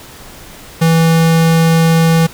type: tone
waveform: square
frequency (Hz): 164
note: E3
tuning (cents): -9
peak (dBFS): -8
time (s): 0.81-2.27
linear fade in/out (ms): 10
effects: pink hiss -35 dBFS RMS until 2.33 s